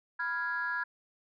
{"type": "chord", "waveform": "sine", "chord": "F diminished", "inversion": "second", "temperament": "equal", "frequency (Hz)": [987.8, 1396.9, 1661.2], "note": ["Cb6", "F6", "Ab6"], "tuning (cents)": [0, 0, 0], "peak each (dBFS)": [-37, -35, -32], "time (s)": [0.19, 0.84], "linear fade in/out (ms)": 10, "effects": ["tanh soft clip ceiling -24 dBFS"]}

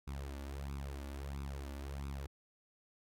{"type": "tone with flanger", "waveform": "sawtooth", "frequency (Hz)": 69.3, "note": "C#2", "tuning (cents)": 0, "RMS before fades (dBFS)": -43, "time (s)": [0.07, 2.27], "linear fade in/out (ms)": 10, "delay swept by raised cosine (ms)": [0.8, 3.5], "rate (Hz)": 1.5, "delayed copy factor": 0.75, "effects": ["AAC 64 kbps"]}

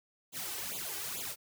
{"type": "noise with flanger", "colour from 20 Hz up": "white", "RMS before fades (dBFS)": -39, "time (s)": [0.32, 1.36], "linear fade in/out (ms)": 50, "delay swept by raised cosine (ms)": [0.27, 2.67], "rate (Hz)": 2.3, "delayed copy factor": 1, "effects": ["high-pass 80 Hz 12 dB/octave"]}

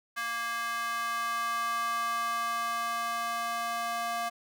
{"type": "tone with high-pass filter sweep", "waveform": "square", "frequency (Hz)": 233.1, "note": "A#3", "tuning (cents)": 0, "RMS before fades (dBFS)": -32, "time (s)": [0.16, 4.3], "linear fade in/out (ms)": 20, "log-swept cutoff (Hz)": [1400, 870], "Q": 3.8, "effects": []}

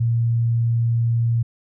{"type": "tone", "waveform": "sine", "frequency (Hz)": 116.54, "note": "A#2", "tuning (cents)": 0, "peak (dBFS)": -16, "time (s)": [0, 1.43], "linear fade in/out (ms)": 10, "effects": []}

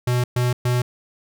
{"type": "tone bursts", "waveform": "square", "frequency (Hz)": 123.47, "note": "B2", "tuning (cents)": 0, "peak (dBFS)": -18, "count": 3, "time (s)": [0.07, 0.82], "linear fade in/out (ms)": 5, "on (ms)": 170, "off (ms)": 120, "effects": []}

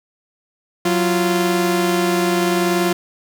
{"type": "tone pair together", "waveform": "sawtooth", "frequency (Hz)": [183.34, 346.1], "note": ["F#3", "F4"], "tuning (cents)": [-16, -16], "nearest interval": "major seventh", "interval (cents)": 1100, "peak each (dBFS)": [-16, -13], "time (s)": [0.85, 2.93], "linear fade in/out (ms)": 5, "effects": []}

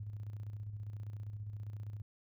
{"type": "tone with tremolo", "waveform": "sine", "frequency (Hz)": 104.3, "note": "G#2", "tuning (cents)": 8, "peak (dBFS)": -39, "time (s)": [0, 2.02], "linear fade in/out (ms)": 5, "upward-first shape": "square", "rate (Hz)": 15, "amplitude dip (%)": 45, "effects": []}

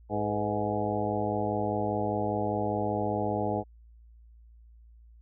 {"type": "harmonic tone with a mistuned harmonic", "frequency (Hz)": 104.9, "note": "G#2", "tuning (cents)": 18, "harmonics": [1, 2, 3, 4, 5, 6, 7, 8], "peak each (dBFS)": [-35, -35, -35, -35, -35, -35, -35, -35], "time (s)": [0.09, 3.64], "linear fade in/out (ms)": 50, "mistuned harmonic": 5, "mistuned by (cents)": -66, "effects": ["added 57 Hz sine -51 dBFS peak until 5.21 s"]}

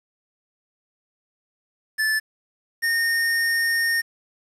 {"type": "tone pair in turn", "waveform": "square", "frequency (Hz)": [1748, 1837.6], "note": ["A6", "A#6"], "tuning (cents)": [-12, -25], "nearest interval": "minor second", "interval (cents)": 87, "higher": "second", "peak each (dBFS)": -20, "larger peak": "neither", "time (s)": [[1.98, 2.2], [2.82, 4.02]], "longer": "second", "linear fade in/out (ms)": 20, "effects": ["resampled to 32000 Hz", "8-bit"]}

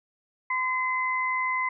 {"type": "tone pair together", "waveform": "sine", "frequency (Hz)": [1025, 2048], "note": ["C6", "C7"], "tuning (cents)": [-36, -38], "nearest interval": "octave", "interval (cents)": 1198, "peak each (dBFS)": -27, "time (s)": [0.5, 1.69], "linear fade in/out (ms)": 5, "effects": []}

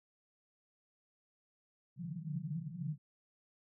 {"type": "band-pass noise", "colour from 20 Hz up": "pink", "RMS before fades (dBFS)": -41, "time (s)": [1.96, 2.98], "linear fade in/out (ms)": 50, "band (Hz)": [140, 180], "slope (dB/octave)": 96, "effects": []}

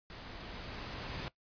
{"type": "noise with level ramp", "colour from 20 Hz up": "pink", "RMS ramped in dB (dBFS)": [-48, -40], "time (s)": [0.1, 1.28], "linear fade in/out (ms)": 0, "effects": ["noise-tail reverb RT60 0.1 s tail -18 dB re dry", "resampled to 11025 Hz"]}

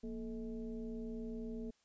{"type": "tone with frequency modulation", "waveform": "sine", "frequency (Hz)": 233.1, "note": "A#3", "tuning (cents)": 0, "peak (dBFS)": -40, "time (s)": [0.03, 1.71], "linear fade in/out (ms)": 10, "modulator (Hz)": 203, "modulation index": 0.97, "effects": ["white hiss -75 dBFS RMS until 1.84 s", "resampled to 16000 Hz"]}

